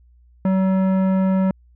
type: tone with tanh clipping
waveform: triangle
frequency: 189.6 Hz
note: F#3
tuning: 43 cents sharp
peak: -17 dBFS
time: 0.45-1.51 s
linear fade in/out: 2 ms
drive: 18 dB
effects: added 60 Hz sine -49 dBFS peak until 1.75 s